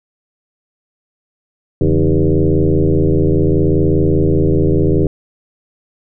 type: tone with frequency modulation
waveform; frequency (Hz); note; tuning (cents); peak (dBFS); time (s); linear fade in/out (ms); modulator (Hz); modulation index
sine; 148.9; D3; +24; -9; 1.81-5.07; 2; 80.7; 3.8
effects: none